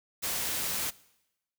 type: noise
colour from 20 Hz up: white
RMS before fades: -32 dBFS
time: 0.22-0.91 s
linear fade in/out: 20 ms
effects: noise-tail reverb RT60 0.9 s tail -21 dB re dry